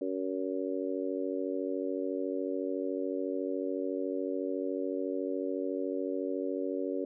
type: harmonic tone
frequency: 93.9 Hz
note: F#2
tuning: 26 cents sharp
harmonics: 3 / 4 / 5 / 6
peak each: -35 / -36 / -37 / -38 dBFS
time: 0.01-7.05 s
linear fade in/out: 5 ms
effects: none